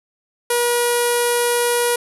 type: tone with low-pass filter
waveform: sawtooth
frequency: 480.3 Hz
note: B4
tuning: 48 cents flat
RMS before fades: -18 dBFS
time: 0.5-1.96 s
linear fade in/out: 5 ms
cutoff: 11000 Hz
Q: 4.7
effects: none